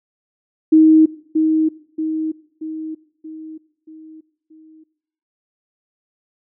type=tone with echo; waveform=sine; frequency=315.3 Hz; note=D#4; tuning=23 cents sharp; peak=-6 dBFS; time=0.72-1.06 s; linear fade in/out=10 ms; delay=630 ms; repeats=6; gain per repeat=-6 dB; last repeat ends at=4.84 s; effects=noise-tail reverb RT60 0.7 s tail -19 dB re dry